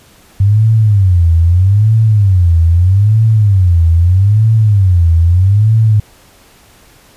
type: tone with vibrato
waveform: sine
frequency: 96 Hz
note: G2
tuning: 36 cents flat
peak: -5 dBFS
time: 0.4-6 s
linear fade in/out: 5 ms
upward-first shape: sine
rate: 0.79 Hz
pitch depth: 260 cents each way
effects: pink hiss -44 dBFS RMS until 7.16 s + resampled to 32000 Hz